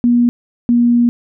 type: tone pair in turn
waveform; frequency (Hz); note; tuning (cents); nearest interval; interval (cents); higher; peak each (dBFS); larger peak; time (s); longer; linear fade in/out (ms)
sine; 240.4 / 238.9; B3 / A#3; -46 / +43; unison; 11; first; -8; neither; 0.04-0.29 / 0.69-1.09; second; 0
effects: none